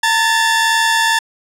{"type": "tone pair together", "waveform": "sawtooth", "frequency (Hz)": [909, 1735.9], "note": ["A#5", "A6"], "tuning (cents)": [-44, -24], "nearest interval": "major seventh", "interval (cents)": 1120, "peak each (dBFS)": -11, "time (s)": [0.03, 1.19], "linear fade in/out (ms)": 5, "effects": ["low-pass 10000 Hz 12 dB/octave"]}